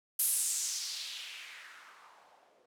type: noise with low-pass filter sweep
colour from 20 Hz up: violet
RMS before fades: -38 dBFS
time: 0.19-2.66 s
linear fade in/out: 5 ms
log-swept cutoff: 12000 to 480 Hz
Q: 2.5
effects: none